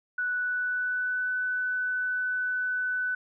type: tone with pitch glide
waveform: sine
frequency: 1480 to 1498.9 Hz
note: F#6 to F#6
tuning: 0 to +22 cents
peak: -26 dBFS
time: 0.18-3.15 s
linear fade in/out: 5 ms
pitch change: +22 cents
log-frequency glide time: 0.34-1.28 s
effects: none